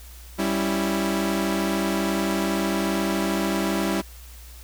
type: chord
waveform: sawtooth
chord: C# diminished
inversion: second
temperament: equal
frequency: 196 / 277.2 / 329.6 Hz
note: G3 / C#4 / E4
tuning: 0 / 0 / 0 cents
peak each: -21 / -26 / -22 dBFS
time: 0.38-4.02 s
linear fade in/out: 20 ms
effects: added 60 Hz sine -41 dBFS peak until 4.63 s + white hiss -48 dBFS RMS until 4.63 s